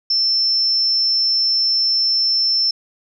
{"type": "tone", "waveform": "sine", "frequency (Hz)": 5340, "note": "E8", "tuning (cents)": 22, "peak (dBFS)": -14, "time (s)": [0.1, 2.71], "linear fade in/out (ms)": 5, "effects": []}